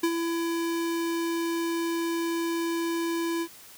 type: tone with ADSR envelope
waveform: square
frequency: 334.7 Hz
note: E4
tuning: 26 cents sharp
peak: -21 dBFS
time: 0.03-3.48 s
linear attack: 8 ms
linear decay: 62 ms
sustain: -6 dB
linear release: 63 ms
effects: white hiss -49 dBFS RMS until 3.77 s